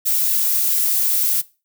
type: noise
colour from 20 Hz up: violet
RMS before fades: -18 dBFS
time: 0.05-1.42 s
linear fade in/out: 20 ms
effects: noise-tail reverb RT60 0.3 s tail -20 dB re dry